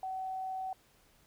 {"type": "tone", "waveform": "sine", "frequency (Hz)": 756, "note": "F#5", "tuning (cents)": 37, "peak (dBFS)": -35, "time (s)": [0.03, 0.73], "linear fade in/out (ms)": 2, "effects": ["pink hiss -66 dBFS RMS until 1.26 s"]}